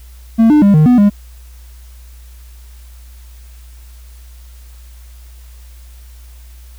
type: tone with pitch steps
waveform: triangle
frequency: 226 / 300 / 200.9 / 153.8 / 247.2 / 204 Hz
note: A3 / D4 / G3 / D#3 / B3 / G#3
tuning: +47 / +37 / +43 / -20 / +2 / -31 cents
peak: -3 dBFS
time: 0.38-1.1 s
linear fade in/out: 20 ms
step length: 120 ms
effects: added 60 Hz sine -34 dBFS peak until 6.78 s + white hiss -48 dBFS RMS until 6.78 s